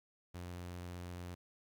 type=tone; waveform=sawtooth; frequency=88.5 Hz; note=F2; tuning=23 cents sharp; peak=-40 dBFS; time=0.34-1.35 s; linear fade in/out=10 ms; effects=12-bit